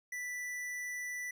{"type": "tone with hard clipping", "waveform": "sine", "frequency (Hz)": 1975.5, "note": "B6", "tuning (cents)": 0, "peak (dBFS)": -39, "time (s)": [0.12, 1.31], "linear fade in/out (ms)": 5, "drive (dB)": 14, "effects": []}